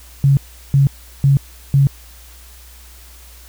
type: tone bursts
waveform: sine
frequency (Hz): 138.59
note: C#3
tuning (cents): 0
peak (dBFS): -8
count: 4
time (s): 0.24-1.87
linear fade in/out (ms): 0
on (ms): 130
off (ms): 370
effects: added 60 Hz sine -40 dBFS peak until 3.48 s + white hiss -44 dBFS RMS until 3.48 s